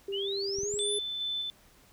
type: tone with pitch glide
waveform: sine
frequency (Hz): 395.6 to 412.4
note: G4 to G#4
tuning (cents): +16 to -12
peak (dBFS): -32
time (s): 0.08-0.99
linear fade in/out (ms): 5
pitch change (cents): +72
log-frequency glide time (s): 0.61-0.67
type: exponential sweep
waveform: sine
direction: up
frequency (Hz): 2794 to 10900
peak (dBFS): -33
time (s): 0.12-0.99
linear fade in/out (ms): 20
type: clicks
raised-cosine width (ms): 5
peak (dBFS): -33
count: 3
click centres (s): 0.586 / 0.634 / 0.74
type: tone with tremolo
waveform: sine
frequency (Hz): 3520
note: A7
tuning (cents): 0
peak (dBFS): -30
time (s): 0.79-1.5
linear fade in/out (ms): 0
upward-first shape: square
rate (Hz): 2.4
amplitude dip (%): 25
effects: pink hiss -60 dBFS RMS until 1.92 s